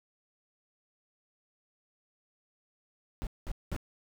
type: noise bursts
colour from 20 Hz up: brown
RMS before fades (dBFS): -34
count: 3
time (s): 3.22-3.764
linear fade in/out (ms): 0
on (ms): 48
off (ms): 200
effects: none